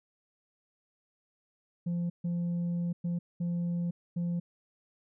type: tone bursts at uneven times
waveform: sine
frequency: 173 Hz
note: F3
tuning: 16 cents flat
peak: -26 dBFS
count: 5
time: 1.86-2.1 / 2.24-2.93 / 3.04-3.19 / 3.4-3.91 / 4.16-4.4 s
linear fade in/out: 10 ms
effects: tanh soft clip ceiling -28 dBFS